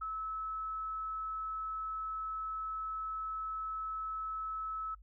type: tone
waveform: sine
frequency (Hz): 1300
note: E6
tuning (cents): -24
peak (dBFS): -36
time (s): 0.01-4.95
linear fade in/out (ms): 10
effects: noise-tail reverb RT60 0.1 s tail -24 dB re dry + added 50 Hz sine -54 dBFS peak until 5.02 s